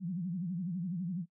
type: tone with vibrato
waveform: sine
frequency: 177.7 Hz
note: F3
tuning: 30 cents sharp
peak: -33 dBFS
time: 0-1.26 s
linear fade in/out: 50 ms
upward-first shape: sine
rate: 12 Hz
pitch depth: 150 cents each way
effects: noise-tail reverb RT60 0.1 s tail -22 dB re dry